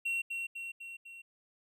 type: tone with echo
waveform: triangle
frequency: 2732 Hz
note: F7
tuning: 39 cents flat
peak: -29 dBFS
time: 0.05-0.22 s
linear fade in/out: 10 ms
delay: 250 ms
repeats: 4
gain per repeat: -4 dB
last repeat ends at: 1.22 s
effects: none